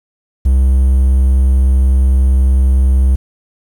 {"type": "tone", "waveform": "triangle", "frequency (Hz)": 65.41, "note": "C2", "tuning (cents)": 0, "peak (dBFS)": -5, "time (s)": [0.45, 3.16], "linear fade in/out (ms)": 10, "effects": ["7-bit"]}